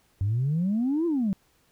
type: exponential two-way sweep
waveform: sine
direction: up then down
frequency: 93.9 to 349.6 to 184.3 Hz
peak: -21 dBFS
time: 0.21-1.33 s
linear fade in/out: 0 ms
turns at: 1.06 s
effects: tanh soft clip ceiling -19 dBFS + pink hiss -65 dBFS RMS until 1.71 s